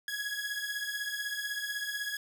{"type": "beating tone pair", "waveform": "sawtooth", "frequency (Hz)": [1661.2, 1677.2], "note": ["G#6", "G#6"], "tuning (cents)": [0, 17], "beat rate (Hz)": 16, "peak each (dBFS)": [-33, -33], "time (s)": [0.08, 2.17], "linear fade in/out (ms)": 2, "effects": []}